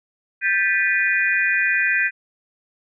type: tone cluster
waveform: sine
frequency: 1569 / 1750 / 1973 / 2454 Hz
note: G6 / A6 / B6 / D#7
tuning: +1 / -10 / -2 / -25 cents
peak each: -21 / -24 / -22 / -22 dBFS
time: 0.41-2.11 s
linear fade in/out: 50 ms
effects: none